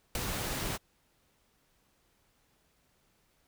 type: noise with ADSR envelope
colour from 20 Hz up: pink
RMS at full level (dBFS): -28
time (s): 0.15-0.78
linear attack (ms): 3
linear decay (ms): 9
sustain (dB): -7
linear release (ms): 28
effects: pink hiss -71 dBFS RMS until 3.47 s